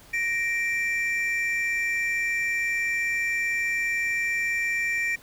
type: tone pair together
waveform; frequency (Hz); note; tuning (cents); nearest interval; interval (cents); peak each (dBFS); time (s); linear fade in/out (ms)
triangle; 1864.4 / 2349; A#6 / D7; 0 / 0; major third; 400; -26 / -24; 0.13-5.16; 10
effects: pink hiss -51 dBFS RMS until 5.22 s